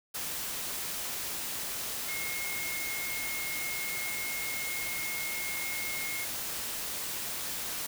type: tone in noise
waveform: sine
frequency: 2155 Hz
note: C#7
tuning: 49 cents flat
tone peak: -36 dBFS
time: 2.08-6.25 s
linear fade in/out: 10 ms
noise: white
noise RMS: -36 dBFS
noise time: 0.14-7.87 s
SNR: -3 dB
effects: none